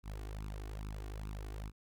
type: tone with flanger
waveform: sawtooth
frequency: 51.91 Hz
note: G#1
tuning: in tune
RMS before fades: -43 dBFS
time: 0.03-1.72 s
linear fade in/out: 50 ms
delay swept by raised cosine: 0.76 to 2.76 ms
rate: 2.4 Hz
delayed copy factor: +0.9
effects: none